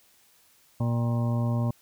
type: harmonic tone with a mistuned harmonic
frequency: 118.4 Hz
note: A#2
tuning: 27 cents sharp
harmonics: 1 / 2 / 3 / 4 / 5 / 7 / 8 / 9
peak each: -24 / -30 / -43 / -46 / -37 / -43 / -43 / -43 dBFS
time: 0.8-1.71 s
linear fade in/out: 5 ms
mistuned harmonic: 7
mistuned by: -67 cents
effects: white hiss -61 dBFS RMS until 1.81 s